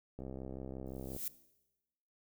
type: click train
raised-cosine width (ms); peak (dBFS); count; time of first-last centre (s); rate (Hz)
2; -31; 65; 0.19-1.164; 65.7
type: noise with exponential growth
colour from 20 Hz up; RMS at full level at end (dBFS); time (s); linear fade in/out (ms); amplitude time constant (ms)
violet; -36; 0.86-1.28; 2; 91
effects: noise-tail reverb RT60 1.0 s tail -18 dB re dry